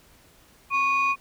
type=tone pair together; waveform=sine; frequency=1100 / 2469 Hz; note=C#6 / D#7; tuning=-14 / -14 cents; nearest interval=octave + major second; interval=1400 cents; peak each=-21 / -22 dBFS; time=0.7-1.16 s; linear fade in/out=50 ms; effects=tanh soft clip ceiling -15 dBFS + pink hiss -56 dBFS RMS until 1.2 s